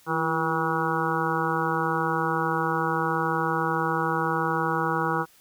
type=harmonic tone with a mistuned harmonic; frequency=160.8 Hz; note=E3; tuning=43 cents flat; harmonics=1 / 2 / 3 / 5 / 6 / 7 / 8 / 9; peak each=-31 / -31 / -31 / -31 / -31 / -31 / -31 / -31 dBFS; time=0.06-5.26 s; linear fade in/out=50 ms; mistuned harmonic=2; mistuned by=+73 cents; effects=white hiss -57 dBFS RMS until 5.4 s